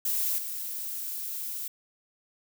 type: noise with level steps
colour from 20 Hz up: violet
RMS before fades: -28 / -35 dBFS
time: 0.05-1.68 s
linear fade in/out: 5 ms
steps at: 0.38 s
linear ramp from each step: 5 ms
effects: none